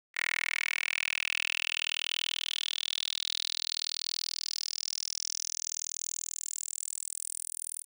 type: tone with high-pass filter sweep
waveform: 10% pulse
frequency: 40.51 Hz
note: E1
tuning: 29 cents flat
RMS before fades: -35 dBFS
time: 0.14-7.85 s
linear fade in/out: 50 ms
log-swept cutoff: 2000 to 9600 Hz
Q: 5.6
effects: none